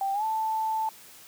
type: tone with pitch glide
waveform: sine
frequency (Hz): 784 to 880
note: G5 to A5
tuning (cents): 0 to 0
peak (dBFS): -25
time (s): 0.01-0.89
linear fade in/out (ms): 2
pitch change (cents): +200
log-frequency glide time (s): 0.13-0.24
effects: white hiss -50 dBFS RMS until 1.27 s + high-pass 60 Hz 12 dB/octave